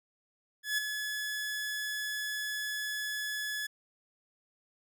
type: tone with ADSR envelope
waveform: sawtooth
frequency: 1706 Hz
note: G#6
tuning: 46 cents sharp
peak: -23 dBFS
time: 0.63-3.67 s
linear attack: 150 ms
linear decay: 8 ms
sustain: -7 dB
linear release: 9 ms
effects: none